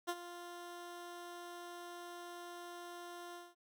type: tone with ADSR envelope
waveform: 15% pulse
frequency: 349.2 Hz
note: F4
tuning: in tune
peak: -28 dBFS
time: 0.07-3.55 s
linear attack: 23 ms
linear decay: 50 ms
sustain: -13 dB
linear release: 200 ms
effects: none